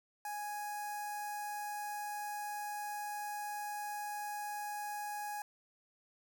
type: tone with notch filter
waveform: sawtooth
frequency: 831 Hz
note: G#5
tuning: 1 cent sharp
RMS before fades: -41 dBFS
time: 0.25-5.42 s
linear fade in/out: 2 ms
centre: 3400 Hz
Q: 0.72
effects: 12-bit